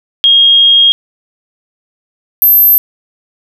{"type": "tone pair in turn", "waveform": "sine", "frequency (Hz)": [3254, 12360], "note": ["G#7", "G9"], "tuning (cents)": [-36, -26], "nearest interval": "octave + major seventh", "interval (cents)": 2310, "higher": "second", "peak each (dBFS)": -3, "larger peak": "neither", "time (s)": [[0.24, 0.92], [2.42, 2.78]], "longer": "first", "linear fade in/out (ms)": 0, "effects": []}